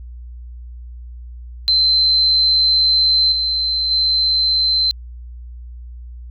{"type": "tone with level steps", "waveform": "sine", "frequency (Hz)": 4088, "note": "C8", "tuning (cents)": -41, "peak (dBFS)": [-11, -16, -13], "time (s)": [1.68, 4.91], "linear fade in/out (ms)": 0, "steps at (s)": [3.32, 3.91], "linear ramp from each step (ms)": 2, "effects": ["added 60 Hz sine -31 dBFS peak until 6.3 s"]}